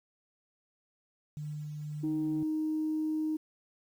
sine tone with tremolo, 150 Hz, D3, 37 cents sharp, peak -35 dBFS, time 1.37-2.43 s, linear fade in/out 0 ms, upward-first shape triangle, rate 2.1 Hz, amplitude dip 25%
sine tone, 311.1 Hz, D#4, in tune, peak -28 dBFS, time 2.03-3.37 s, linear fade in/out 10 ms
effects tanh soft clip ceiling -24 dBFS + 10-bit

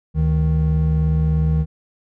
triangle tone pair together, 73.42 / 156.52 Hz, D2 / D#3, 0 / +11 cents, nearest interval octave + minor second, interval 1311 cents, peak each -16 / -15 dBFS, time 0.14-1.66 s, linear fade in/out 50 ms, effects none

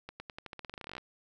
accelerating click train, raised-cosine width 0.3 ms, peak -26 dBFS, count 20, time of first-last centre 0.09-0.981 s, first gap 110 ms, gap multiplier 0.89, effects none

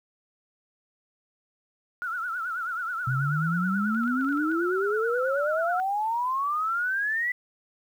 sine tone with vibrato, 1396.9 Hz, F6, in tune, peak -28 dBFS, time 2.02-5.8 s, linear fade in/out 0 ms, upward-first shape triangle, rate 9.3 Hz, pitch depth 140 cents each way
sine exponential sweep, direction up, 125.6 to 2000 Hz, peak -24 dBFS, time 3.07-7.32 s, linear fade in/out 5 ms
clicks, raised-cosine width 0.3 ms, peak -33 dBFS, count 9, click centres 3.947 / 4.036 / 4.078 / 4.211 / 4.246 / 4.29 / 4.326 / 4.374 / 4.516 s
effects 9-bit

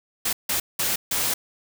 white noise bursts at uneven times, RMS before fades -24 dBFS, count 4, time 0.25-0.33 / 0.49-0.6 / 0.79-0.96 / 1.11-1.34 s, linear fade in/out 5 ms, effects none

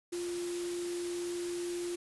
sine tone in noise, 349.2 Hz, F4, in tune, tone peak -34 dBFS, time 0.12-1.96 s, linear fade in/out 10 ms, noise white, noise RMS -44 dBFS, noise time 0.12-1.96 s, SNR +7 dB, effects resampled to 24000 Hz

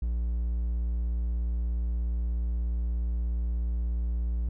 triangle tone, 58.4 Hz, A#1, 4 cents sharp, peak -24 dBFS, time 0.02-4.49 s, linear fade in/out 5 ms, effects none

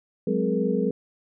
sine tone cluster, 184.2 / 207.3 / 259.3 / 424.6 / 474.7 Hz, F#3 / G#3 / C4 / G#4 / A#4, -7 / -3 / -15 / +38 / +31 cents, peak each -27 / -27 / -29 / -27 / -28 dBFS, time 0.27-0.91 s, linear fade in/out 5 ms, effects none

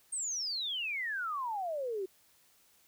sine exponential sweep, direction down, 8750 to 365.2 Hz, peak -33 dBFS, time 0.12-2.06 s, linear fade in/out 10 ms, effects white hiss -66 dBFS RMS until 2.87 s

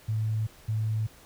sine tone pair in turn, 109.3 / 109.3 Hz, A2 / A2, -11 / -11 cents, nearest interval unison, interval 0 cents, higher neither, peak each -25 / -25 dBFS, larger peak neither, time 0.08-0.47 / 0.68-1.07 s, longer neither, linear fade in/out 10 ms, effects pink hiss -54 dBFS RMS until 1.25 s

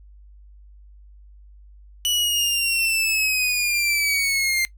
sawtooth linear sweep, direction down, 2960 to 2093 Hz, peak -16 dBFS, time 2.05-4.65 s, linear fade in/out 0 ms, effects noise-tail reverb RT60 0.1 s tail -18 dB re dry + added 50 Hz sine -44 dBFS peak until 4.77 s

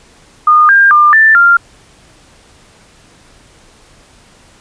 sine tone with pitch steps, 1222 / 1601 / 1199 / 1771 / 1392 Hz, D#6 / G6 / D6 / A6 / F6, -32 / +36 / +36 / +11 / -6 cents, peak -3 dBFS, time 0.47-1.57 s, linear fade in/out 5 ms, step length 220 ms, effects pink hiss -44 dBFS RMS until 4.6 s + resampled to 22050 Hz

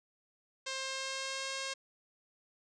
5% pulse tone with pitch glide, 530 to 537.4 Hz, C5 to C5, +22 to +46 cents, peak -25 dBFS, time 0.66-1.74 s, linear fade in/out 10 ms, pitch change +24 cents, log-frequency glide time 0.76-1.52 s, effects resampled to 22050 Hz

